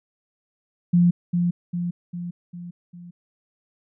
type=tone with echo; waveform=sine; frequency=174.61 Hz; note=F3; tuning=in tune; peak=-13 dBFS; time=0.93-1.11 s; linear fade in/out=10 ms; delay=400 ms; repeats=5; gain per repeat=-5 dB; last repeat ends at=3.11 s; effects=none